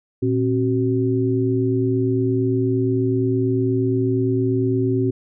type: tone cluster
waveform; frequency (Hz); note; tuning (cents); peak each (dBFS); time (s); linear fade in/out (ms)
sine; 117.6 / 268.2 / 376.8; A#2 / C4 / F#4; +16 / +43 / +32; -21; 0.22-5.11; 10
effects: none